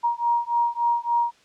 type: beating tone pair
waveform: sine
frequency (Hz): 943 / 946.5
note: A#5 / A#5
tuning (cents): +20 / +26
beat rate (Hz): 3.5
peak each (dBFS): -23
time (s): 0.03-1.32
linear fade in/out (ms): 20
effects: white hiss -57 dBFS RMS until 1.44 s + low-pass 5000 Hz 12 dB/octave